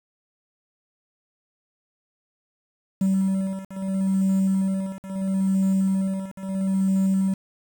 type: beating tone pair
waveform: triangle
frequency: 191.6 / 192.35 Hz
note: G3 / G3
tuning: -39 / -33 cents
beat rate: 0.75 Hz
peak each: -21 dBFS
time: 3.01-7.34 s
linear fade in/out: 5 ms
effects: tanh soft clip ceiling -11 dBFS + 7-bit